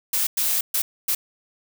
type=noise bursts at uneven times; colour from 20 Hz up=blue; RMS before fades=-22 dBFS; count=4; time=0.13-0.27 / 0.37-0.61 / 0.74-0.82 / 1.08-1.15 s; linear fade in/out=5 ms; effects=none